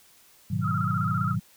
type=chord; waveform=sine; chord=G# minor seventh; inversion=none; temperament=equal; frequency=103.83 / 123.47 / 155.56 / 185 Hz; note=G#2 / B2 / D#3 / F#3; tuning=0 / 0 / 0 / 0 cents; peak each=-30 dBFS; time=0.5-1.4 s; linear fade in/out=10 ms
type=tone with vibrato; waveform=sine; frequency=1318.5 Hz; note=E6; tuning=in tune; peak=-28 dBFS; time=0.61-1.36 s; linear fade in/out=50 ms; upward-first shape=square; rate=15 Hz; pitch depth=68 cents each way
effects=white hiss -57 dBFS RMS until 1.56 s